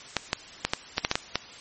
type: clicks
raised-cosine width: 0.2 ms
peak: -5 dBFS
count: 9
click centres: 0.167 / 0.331 / 0.65 / 0.735 / 0.981 / 1.049 / 1.114 / 1.155 / 1.356 s
effects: white hiss -45 dBFS RMS until 1.6 s + MP3 32 kbps